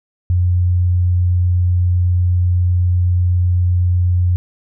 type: tone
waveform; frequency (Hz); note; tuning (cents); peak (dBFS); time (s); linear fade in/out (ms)
sine; 89.2; F2; +37; -11; 0.3-4.36; 0
effects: none